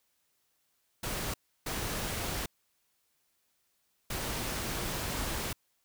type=noise bursts at uneven times; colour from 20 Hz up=pink; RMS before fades=-35 dBFS; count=3; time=1.03-1.34 / 1.66-2.46 / 4.1-5.53 s; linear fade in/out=5 ms; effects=white hiss -75 dBFS RMS until 5.84 s